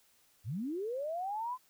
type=linear sweep; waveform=sine; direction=up; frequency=83.5 to 1036 Hz; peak=-34 dBFS; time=0.44-1.58 s; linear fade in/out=50 ms; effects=white hiss -68 dBFS RMS until 1.69 s